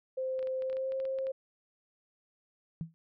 sine tone with pitch glide, 521 to 531.3 Hz, C5 to C5, -7 to +26 cents, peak -31 dBFS, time 0.17-1.32 s, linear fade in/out 10 ms, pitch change +33 cents, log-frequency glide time 0.61-0.96 s
clicks, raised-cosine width 0.3 ms, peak -35 dBFS, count 12, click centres 0.392 / 0.428 / 0.472 / 0.622 / 0.699 / 0.729 / 0.769 / 0.921 / 1.001 / 1.053 / 1.187 / 1.269 s
sine tone with exponential decay, 163.6 Hz, E3, 13 cents flat, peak -30 dBFS, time 2.81-2.94 s, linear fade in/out 0 ms, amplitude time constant 28 ms
effects none

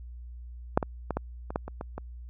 clicks, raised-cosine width 1 ms, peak -6 / -15 / -15 / -14 / -22 / -13 / -23 / -21 / -21 dBFS, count 9, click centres 0.775 / 0.828 / 1.107 / 1.17 / 1.505 / 1.559 / 1.68 / 1.811 / 1.98 s, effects added 60 Hz sine -40 dBFS peak until 2.29 s

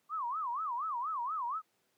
sine tone with vibrato, 1108.7 Hz, C#6, in tune, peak -33 dBFS, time 0.09-1.62 s, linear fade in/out 50 ms, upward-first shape sine, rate 4.2 Hz, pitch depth 290 cents each way, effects pink hiss -75 dBFS RMS until 1.97 s + high-pass 200 Hz 12 dB/octave

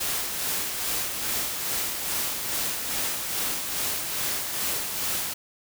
white noise with tremolo, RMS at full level -27 dBFS, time 0-5.34 s, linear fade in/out 10 ms, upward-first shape sine, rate 2.4 Hz, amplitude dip 40%, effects none

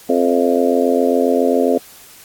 harmonic tone with a mistuned harmonic, 87.4 Hz, F2, 2 cents sharp, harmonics 3 / 4 / 5 / 6 / 7 / 8, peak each -17 / -22 / -17 / -19 / -21 / -22 dBFS, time 0.09-1.78 s, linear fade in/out 5 ms, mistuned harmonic 8, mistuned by -38 cents, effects white hiss -42 dBFS RMS until 2.24 s + AAC 64 kbps

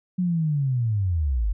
sine linear sweep, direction down, 185 to 45.16 Hz, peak -20 dBFS, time 0.18-1.53 s, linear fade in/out 10 ms, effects none

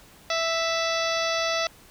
harmonic tone with a mistuned harmonic, 659.3 Hz, E5, in tune, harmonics 1 / 2 / 3 / 4 / 5 / 6 / 7 / 8 / 9, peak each -27 / -30 / -32 / -33 / -34 / -35 / -35 / -36 / -37 dBFS, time 0.3-1.67 s, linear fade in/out 2 ms, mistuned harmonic 5, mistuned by +65 cents, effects pink hiss -52 dBFS RMS until 1.9 s

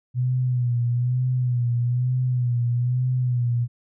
sine tone with vibrato, 123.47 Hz, B2, in tune, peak -19 dBFS, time 0.14-3.68 s, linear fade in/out 50 ms, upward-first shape sine, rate 1.1 Hz, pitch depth 54 cents each way, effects none

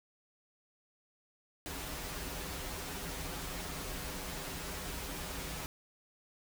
pink noise with comb filter, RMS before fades -41 dBFS, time 1.66-5.66 s, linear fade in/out 0 ms, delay 8.9 ms, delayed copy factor -0.75, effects none

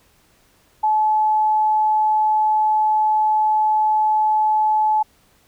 sine tone, 860 Hz, A5, 40 cents flat, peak -14 dBFS, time 0.83-5.03 s, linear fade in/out 10 ms, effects pink hiss -57 dBFS RMS until 5.47 s

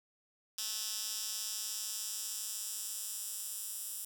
10% pulse tone with high-pass filter sweep, 216.7 Hz, A3, 26 cents flat, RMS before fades -40 dBFS, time 0.58-4.05 s, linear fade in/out 5 ms, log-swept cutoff 5000 to 9400 Hz, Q 1.4, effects none

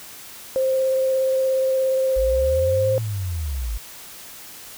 sine tone with vibrato, 526 Hz, C5, 9 cents sharp, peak -17 dBFS, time 0.56-2.98 s, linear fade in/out 0 ms, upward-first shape sine, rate 17 Hz, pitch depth 10 cents each way
sine linear two-way sweep, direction up then down, 49.6 to 113.3 to 49.6 Hz, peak -23 dBFS, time 2.16-3.78 s, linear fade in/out 10 ms, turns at 2.99 s
effects white hiss -40 dBFS RMS until 4.77 s

